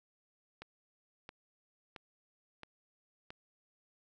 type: click train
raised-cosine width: 0.3 ms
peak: -30 dBFS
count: 5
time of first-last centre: 0.62-3.305 s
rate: 1.49 Hz
effects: none